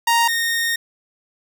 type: tone pair in turn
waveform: sawtooth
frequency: 932.3 / 1847.4 Hz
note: A#5 / A#6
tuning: 0 / -16 cents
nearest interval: octave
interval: 1184 cents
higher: second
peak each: -10 / -15 dBFS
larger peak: first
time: 0.07-0.28 / 0.28-0.76 s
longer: second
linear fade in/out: 5 ms
effects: none